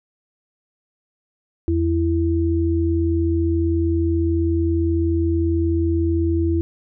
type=tone pair together; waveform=sine; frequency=83.28 / 332.7 Hz; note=E2 / E4; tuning=+18 / +16 cents; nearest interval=2 octaves; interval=2398 cents; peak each=-19 dBFS; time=1.68-6.61 s; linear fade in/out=0 ms; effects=none